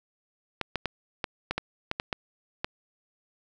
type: clicks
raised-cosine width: 0.3 ms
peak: -12 dBFS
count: 10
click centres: 0.613 / 0.757 / 0.857 / 1.242 / 1.51 / 1.58 / 1.914 / 1.999 / 2.128 / 2.645 s
effects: none